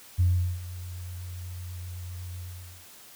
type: tone with ADSR envelope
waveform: sine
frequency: 89.2 Hz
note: F2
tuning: 37 cents sharp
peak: -17 dBFS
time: 0.18-2.87 s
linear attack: 21 ms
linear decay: 390 ms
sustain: -18 dB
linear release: 470 ms
effects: tanh soft clip ceiling -13 dBFS + white hiss -50 dBFS RMS until 3.15 s